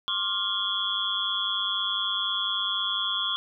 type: tone cluster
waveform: sine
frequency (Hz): 1064 / 1174 / 1398 / 3207 / 3403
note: C6 / D6 / F6 / G7 / G#7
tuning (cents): +29 / -1 / +1 / +39 / +41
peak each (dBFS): -35 / -36 / -36 / -30 / -28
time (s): 0.08-3.36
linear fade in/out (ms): 0
effects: none